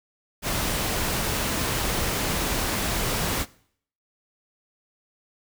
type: noise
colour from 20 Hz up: pink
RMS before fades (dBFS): -26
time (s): 0.42-3.46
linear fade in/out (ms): 50
effects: noise-tail reverb RT60 0.6 s tail -21 dB re dry